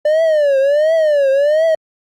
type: tone with vibrato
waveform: triangle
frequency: 592 Hz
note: D5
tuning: 14 cents sharp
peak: -8 dBFS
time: 0.05-1.75 s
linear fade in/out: 5 ms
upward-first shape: triangle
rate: 1.4 Hz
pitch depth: 190 cents each way
effects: Opus 48 kbps